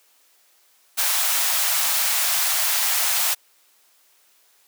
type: high-pass noise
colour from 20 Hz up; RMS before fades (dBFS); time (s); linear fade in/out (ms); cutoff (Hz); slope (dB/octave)
white; -21; 0.97-3.35; 20; 610; 48
effects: white hiss -59 dBFS RMS until 4.67 s + high-pass 400 Hz 12 dB/octave